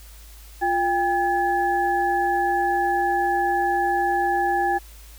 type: tone cluster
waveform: sine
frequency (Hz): 350.1 / 798 / 1706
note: F4 / G5 / G#6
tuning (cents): +4 / +31 / +46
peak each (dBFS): -26 / -20 / -27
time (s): 0.61-4.79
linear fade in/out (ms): 20
effects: added 53 Hz sine -42 dBFS peak until 5.18 s + white hiss -49 dBFS RMS until 5.18 s